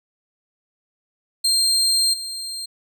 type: tone with level steps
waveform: 30% pulse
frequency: 4186 Hz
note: C8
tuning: in tune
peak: -13 / -25 dBFS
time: 1.44-2.66 s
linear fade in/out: 10 ms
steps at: 2.13 s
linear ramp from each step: 10 ms
effects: none